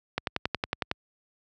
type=click train; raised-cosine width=0.3 ms; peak=-10 dBFS; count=9; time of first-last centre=0.18-0.914 s; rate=10.9 Hz; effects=high-pass 60 Hz 12 dB/octave